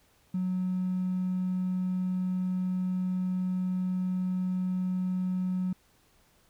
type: tone with hard clipping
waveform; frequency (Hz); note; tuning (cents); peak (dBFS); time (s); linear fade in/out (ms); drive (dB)
triangle; 183.9; F#3; -10; -27; 0.34-5.73; 5; 3
effects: pink hiss -65 dBFS RMS until 6.49 s